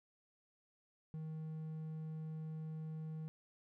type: tone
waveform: triangle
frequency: 157.6 Hz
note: D#3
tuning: 23 cents sharp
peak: -40 dBFS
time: 1.14-3.28 s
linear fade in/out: 0 ms
effects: none